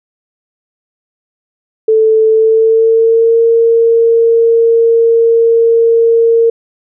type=tone with pitch glide; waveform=sine; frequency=440 to 459.7 Hz; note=A4 to A#4; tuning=0 to -24 cents; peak=-5 dBFS; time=1.88-6.5 s; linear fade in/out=5 ms; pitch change=+76 cents; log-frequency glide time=2.28-3.4 s; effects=none